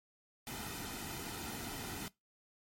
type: noise with comb filter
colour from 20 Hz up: pink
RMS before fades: -43 dBFS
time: 0.47-2.08 s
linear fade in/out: 0 ms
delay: 1.8 ms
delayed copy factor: -0.6
effects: noise-tail reverb RT60 0.2 s tail -23 dB re dry + MP3 64 kbps